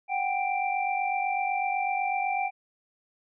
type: tone cluster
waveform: sine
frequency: 743 / 791 / 2353 Hz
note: F#5 / G5 / D7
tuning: +7 / +15 / +3 cents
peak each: -30 / -28 / -32 dBFS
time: 0.08-2.51 s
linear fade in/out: 50 ms
effects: none